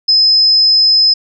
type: tone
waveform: sine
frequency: 5100 Hz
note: D#8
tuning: 42 cents sharp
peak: -6 dBFS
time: 0.08-1.14 s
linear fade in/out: 10 ms
effects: none